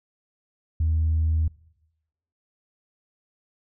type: tone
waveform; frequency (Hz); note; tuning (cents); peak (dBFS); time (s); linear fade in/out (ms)
sine; 79.6; D#2; +40; -18; 0.8-1.48; 5
effects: noise-tail reverb RT60 0.9 s tail -23 dB re dry + tanh soft clip ceiling -16 dBFS